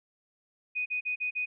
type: tone bursts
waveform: sine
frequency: 2489 Hz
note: D#7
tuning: in tune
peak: -28 dBFS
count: 5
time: 0.75-1.46 s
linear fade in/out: 20 ms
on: 110 ms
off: 40 ms
effects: none